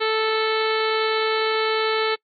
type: harmonic tone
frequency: 439.4 Hz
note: A4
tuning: 2 cents flat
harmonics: 1 / 2 / 3 / 4 / 5 / 6 / 7 / 8 / 9 / 10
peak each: -21 / -29 / -26 / -30 / -29 / -35 / -32 / -36 / -31 / -36 dBFS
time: 0-2.16 s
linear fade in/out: 20 ms
effects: noise-tail reverb RT60 0.1 s tail -25 dB re dry + MP3 32 kbps